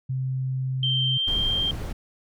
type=tone; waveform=sine; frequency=130.81 Hz; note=C3; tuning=in tune; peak=-24 dBFS; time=0.09-1.18 s; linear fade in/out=10 ms
type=tone with pitch glide; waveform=sine; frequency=3136 to 3174 Hz; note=G7 to G7; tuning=0 to +21 cents; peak=-22 dBFS; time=0.83-1.71 s; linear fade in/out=2 ms; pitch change=+21 cents; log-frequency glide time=1.11-1.33 s
type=noise; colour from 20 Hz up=brown; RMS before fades=-30 dBFS; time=1.27-1.93 s; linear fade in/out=10 ms
effects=none